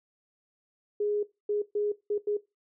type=tone bursts at uneven times; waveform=sine; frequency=415.3 Hz; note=G#4; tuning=in tune; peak=-25 dBFS; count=5; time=1-1.23 / 1.49-1.62 / 1.75-1.92 / 2.1-2.18 / 2.27-2.37 s; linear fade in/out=5 ms; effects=noise-tail reverb RT60 0.2 s tail -17 dB re dry